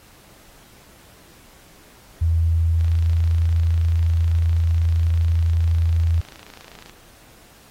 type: tone with pitch glide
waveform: sine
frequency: 82.41 to 83.03 Hz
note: E2 to E2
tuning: 0 to +13 cents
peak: -15 dBFS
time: 2.21-6.21 s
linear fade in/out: 10 ms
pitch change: +13 cents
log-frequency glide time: 2.58-3.17 s
type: click train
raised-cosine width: 0.2 ms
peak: -23 dBFS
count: 115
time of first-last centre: 2.81-6.896 s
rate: 27.9 Hz
effects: pink hiss -50 dBFS RMS until 7.7 s + AAC 48 kbps